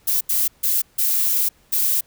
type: noise bursts at uneven times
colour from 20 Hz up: violet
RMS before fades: -19 dBFS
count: 5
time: 0.07-0.21 / 0.29-0.48 / 0.63-0.82 / 0.98-1.49 / 1.72-2.01 s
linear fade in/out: 10 ms
effects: pink hiss -57 dBFS RMS until 2.06 s